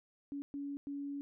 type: tone bursts at uneven times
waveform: sine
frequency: 282.8 Hz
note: C#4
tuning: 35 cents sharp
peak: -38 dBFS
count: 3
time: 0.32-0.42 / 0.54-0.77 / 0.87-1.21 s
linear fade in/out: 0 ms
effects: none